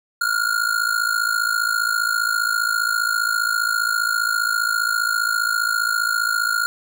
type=ring-modulated tone; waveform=square; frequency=1419 Hz; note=F6; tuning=27 cents sharp; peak=-16 dBFS; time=0.21-6.66 s; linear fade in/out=0 ms; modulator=27.5 Hz; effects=none